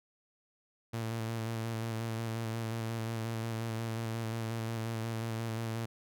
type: tone with vibrato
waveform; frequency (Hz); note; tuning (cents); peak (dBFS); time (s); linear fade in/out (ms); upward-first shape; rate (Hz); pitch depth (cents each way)
sawtooth; 113.4; A#2; -47; -30; 0.93-5.86; 10; square; 5.6; 24
effects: none